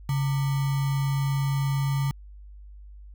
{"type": "tone with sample-and-hold", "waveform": "sine", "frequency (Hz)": 138.59, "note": "C#3", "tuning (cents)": 0, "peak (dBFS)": -22, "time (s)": [0.09, 2.11], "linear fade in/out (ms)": 2, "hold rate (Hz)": 1050, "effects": ["added 50 Hz sine -42 dBFS peak until 3.14 s"]}